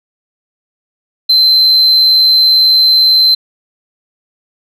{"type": "tone", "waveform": "sine", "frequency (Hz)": 4089, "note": "C8", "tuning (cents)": -41, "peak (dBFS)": -3, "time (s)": [1.29, 3.35], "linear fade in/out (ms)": 10, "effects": ["tanh soft clip ceiling -3 dBFS"]}